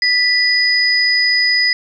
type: tone pair together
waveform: sine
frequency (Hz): 1975.5 / 4978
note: B6 / D#8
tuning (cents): 0 / 0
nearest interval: octave + major third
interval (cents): 1600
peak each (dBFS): -14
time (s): 0.02-1.73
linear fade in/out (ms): 2
effects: 8-bit